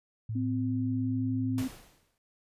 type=tone with vibrato; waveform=sine; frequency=110 Hz; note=A2; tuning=in tune; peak=-31 dBFS; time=0.29-1.62 s; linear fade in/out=5 ms; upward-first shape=square; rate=12 Hz; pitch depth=9 cents each way
type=tone with pitch glide; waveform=sine; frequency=257.4 to 259.6 Hz; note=C4 to C4; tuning=-28 to -13 cents; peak=-29 dBFS; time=0.35-1.68 s; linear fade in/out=10 ms; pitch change=+15 cents; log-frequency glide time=0.88-1.3 s
type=noise with exponential decay; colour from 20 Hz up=pink; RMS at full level=-39 dBFS; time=1.58-2.18 s; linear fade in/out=1 ms; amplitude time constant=130 ms
effects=resampled to 32000 Hz